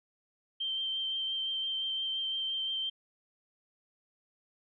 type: tone with vibrato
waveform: sine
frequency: 3136 Hz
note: G7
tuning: in tune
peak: -31 dBFS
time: 0.6-2.9 s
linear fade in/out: 10 ms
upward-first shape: triangle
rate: 5.8 Hz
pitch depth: 15 cents each way
effects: none